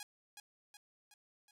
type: tone with echo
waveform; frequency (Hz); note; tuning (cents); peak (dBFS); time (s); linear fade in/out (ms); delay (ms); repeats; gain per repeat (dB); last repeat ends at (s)
5% pulse; 827; G#5; -8; -33; 0-0.03; 2; 370; 4; -5; 1.51
effects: none